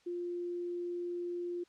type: tone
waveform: sine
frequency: 350.3 Hz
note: F4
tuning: 5 cents sharp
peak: -35 dBFS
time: 0.06-1.64 s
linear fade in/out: 10 ms
effects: white hiss -68 dBFS RMS until 1.68 s + low-pass 5000 Hz 12 dB/octave